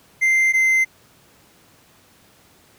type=tone pair in turn; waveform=triangle; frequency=2086 / 2074 Hz; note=C7 / C7; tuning=-6 / -16 cents; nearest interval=unison; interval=10 cents; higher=first; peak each=-12 dBFS; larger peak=neither; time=0.21-0.53 / 0.53-0.85 s; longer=neither; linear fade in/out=20 ms; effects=pink hiss -53 dBFS RMS until 2.78 s + high-pass 80 Hz 12 dB/octave